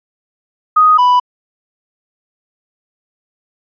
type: tone pair in turn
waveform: sine / triangle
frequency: 1247 / 989.7 Hz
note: D#6 / B5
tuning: +3 / +3 cents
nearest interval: major third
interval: 400 cents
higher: first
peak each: -5 dBFS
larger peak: neither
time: 0.76-0.98 / 0.98-1.2 s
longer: neither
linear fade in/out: 10 ms
effects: resampled to 11025 Hz